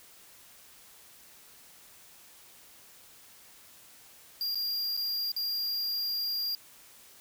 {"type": "tone with dropouts", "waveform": "square", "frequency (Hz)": 4788, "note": "D8", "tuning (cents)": 33, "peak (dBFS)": -30, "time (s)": [4.41, 6.55], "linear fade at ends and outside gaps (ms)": 1, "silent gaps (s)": [[4.547, 4.555], [4.967, 4.974], [5.318, 5.364]], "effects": ["white hiss -55 dBFS RMS until 7.2 s"]}